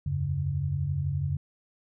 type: tone cluster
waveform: sine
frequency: 82.2 / 94 / 140.6 Hz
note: E2 / F#2 / C#3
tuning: -4 / +28 / +25 cents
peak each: -35 / -31 / -28 dBFS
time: 0.06-1.37 s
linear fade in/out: 5 ms
effects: none